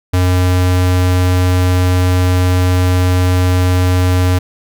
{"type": "tone", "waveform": "square", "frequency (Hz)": 90.8, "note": "F#2", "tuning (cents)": -32, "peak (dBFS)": -10, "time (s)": [0.13, 4.39], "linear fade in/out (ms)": 10, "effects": []}